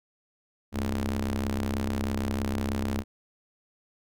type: ring-modulated tone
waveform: sawtooth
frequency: 66.3 Hz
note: C2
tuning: 23 cents sharp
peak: -20 dBFS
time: 0.72-3.04 s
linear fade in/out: 50 ms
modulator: 151 Hz
effects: none